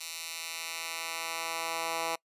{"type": "tone with high-pass filter sweep", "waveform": "10% pulse", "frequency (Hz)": 164.81, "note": "E3", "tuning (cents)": 0, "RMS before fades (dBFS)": -36, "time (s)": [0, 2.16], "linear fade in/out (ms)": 10, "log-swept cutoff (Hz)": [3700, 720], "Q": 0.76, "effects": ["noise-tail reverb RT60 0.1 s tail -25 dB re dry", "resampled to 32000 Hz"]}